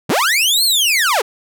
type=linear two-way sweep; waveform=sawtooth; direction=up then down; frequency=91.6 to 4395 to 361.5 Hz; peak=-9 dBFS; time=0.09-1.22 s; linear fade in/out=10 ms; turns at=0.64 s; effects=none